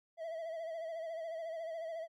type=tone with vibrato; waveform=triangle; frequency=655 Hz; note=E5; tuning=11 cents flat; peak=-37 dBFS; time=0.17-2.08 s; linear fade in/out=50 ms; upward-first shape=sine; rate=14 Hz; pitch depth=55 cents each way; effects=none